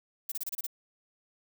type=noise bursts; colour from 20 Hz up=violet; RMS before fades=-34 dBFS; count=7; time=0.29-0.667 s; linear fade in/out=5 ms; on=29 ms; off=29 ms; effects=none